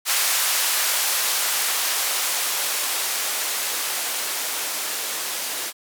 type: noise with band-pass filter sweep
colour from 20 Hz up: violet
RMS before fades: -24 dBFS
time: 0.05-5.73 s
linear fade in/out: 50 ms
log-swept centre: 860 to 340 Hz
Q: 0.75
effects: none